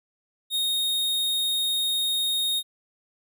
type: tone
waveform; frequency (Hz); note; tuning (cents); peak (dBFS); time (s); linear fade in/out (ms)
45% pulse; 3716; A#7; -6; -23; 0.5-2.63; 50
effects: none